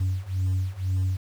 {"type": "beating tone pair", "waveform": "sine", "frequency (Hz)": [92.5, 94.5], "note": ["F#2", "F#2"], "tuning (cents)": [0, 37], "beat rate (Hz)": 2, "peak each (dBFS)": [-25, -24], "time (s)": [0, 1.17], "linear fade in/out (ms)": 10, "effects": ["tanh soft clip ceiling -20 dBFS", "8-bit"]}